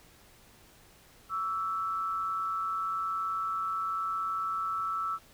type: tone pair together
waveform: sine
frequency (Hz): 1140 / 1321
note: C#6 / E6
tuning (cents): +48 / +3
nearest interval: minor third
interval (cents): 255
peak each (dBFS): -38 / -30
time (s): 1.29-5.19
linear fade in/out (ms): 50
effects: pink hiss -58 dBFS RMS until 5.33 s